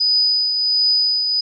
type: tone with tremolo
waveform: sine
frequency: 4978 Hz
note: D#8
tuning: in tune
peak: -12 dBFS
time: 0-1.41 s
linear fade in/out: 10 ms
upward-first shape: triangle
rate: 1.4 Hz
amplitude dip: 45%
effects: none